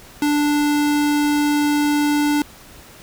square tone, 293.7 Hz, D4, in tune, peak -16 dBFS, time 0.22-2.42 s, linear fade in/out 2 ms, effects pink hiss -43 dBFS RMS until 3.02 s

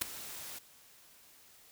white noise with ADSR envelope, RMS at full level -27 dBFS, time 0.01-0.59 s, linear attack 11 ms, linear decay 3 ms, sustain -18 dB, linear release 10 ms, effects white hiss -60 dBFS RMS until 1.71 s

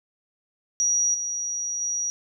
sine tone with level steps, 5770 Hz, F#8, 44 cents flat, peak -19 / -26 / -24 dBFS, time 0.8-2.1 s, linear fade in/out 0 ms, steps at 1.14 / 1.81 s, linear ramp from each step 5 ms, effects none

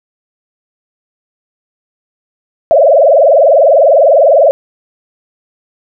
sine tone with vibrato, 601 Hz, D5, 40 cents sharp, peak -3 dBFS, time 2.71-4.51 s, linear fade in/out 0 ms, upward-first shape triangle, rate 20 Hz, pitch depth 270 cents each way, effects none

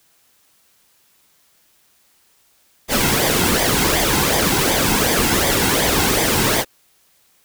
pink noise with flanger, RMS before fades -17 dBFS, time 2.88-6.65 s, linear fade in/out 50 ms, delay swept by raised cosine 0.72 to 1.72 ms, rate 2.7 Hz, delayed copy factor -0.6, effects white hiss -58 dBFS RMS until 7.44 s

